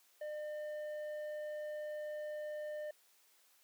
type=tone with low-pass filter; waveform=square; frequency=603 Hz; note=D5; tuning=46 cents sharp; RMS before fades=-42 dBFS; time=0.21-2.91 s; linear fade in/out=5 ms; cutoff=1300 Hz; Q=1.1; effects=white hiss -69 dBFS RMS until 3.63 s + high-pass 400 Hz 12 dB/octave